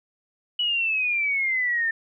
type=exponential sweep; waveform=sine; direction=down; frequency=2959 to 1791 Hz; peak=-21 dBFS; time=0.59-1.91 s; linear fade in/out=5 ms; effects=none